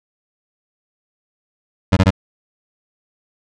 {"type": "tone bursts", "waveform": "25% pulse", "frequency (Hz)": 95, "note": "F#2", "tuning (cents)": 46, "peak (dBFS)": -5, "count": 3, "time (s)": [1.92, 2.106], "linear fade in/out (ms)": 10, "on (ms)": 48, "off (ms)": 21, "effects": ["low-pass 5000 Hz 12 dB/octave"]}